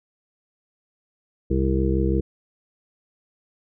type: harmonic tone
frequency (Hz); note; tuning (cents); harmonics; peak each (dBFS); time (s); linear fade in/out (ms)
66; C2; +16; 1 / 2 / 3 / 5 / 6 / 7; -22 / -27 / -26 / -25 / -29 / -29; 1.5-2.21; 10
effects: none